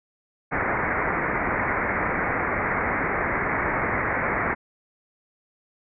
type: low-pass noise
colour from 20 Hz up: white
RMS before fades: -25 dBFS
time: 0.51-4.55 s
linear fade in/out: 20 ms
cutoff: 2200 Hz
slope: 96 dB/octave
effects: none